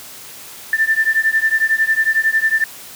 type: beating tone pair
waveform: sine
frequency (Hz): 1772 / 1783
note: A6 / A6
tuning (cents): +12 / +22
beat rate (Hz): 11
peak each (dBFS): -16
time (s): 0.73-2.64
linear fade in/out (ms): 2
effects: white hiss -36 dBFS RMS until 2.95 s + high-pass 60 Hz 12 dB/octave